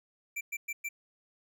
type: tone bursts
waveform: square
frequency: 2346 Hz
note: D7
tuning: 2 cents flat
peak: -34 dBFS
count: 4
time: 0.36-0.89 s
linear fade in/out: 10 ms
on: 50 ms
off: 110 ms
effects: none